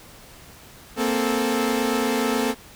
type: tone cluster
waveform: sawtooth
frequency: 231.5 / 260.7 / 435.5 Hz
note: A#3 / C4 / A4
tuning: -12 / -6 / -18 cents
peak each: -21 dBFS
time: 0.96-2.55 s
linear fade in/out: 50 ms
effects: pink hiss -46 dBFS RMS until 2.75 s